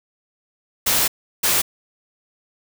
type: noise bursts at uneven times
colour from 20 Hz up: white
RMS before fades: -18 dBFS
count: 2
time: 0.86-1.08 / 1.43-1.62 s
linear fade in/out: 10 ms
effects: none